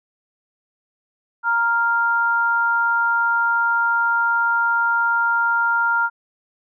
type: tone pair together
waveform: sine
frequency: 934.2 / 1396.9 Hz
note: A#5 / F6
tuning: +3 / 0 cents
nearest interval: perfect fifth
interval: 697 cents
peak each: -21 / -17 dBFS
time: 1.43-6.1 s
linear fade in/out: 50 ms
effects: none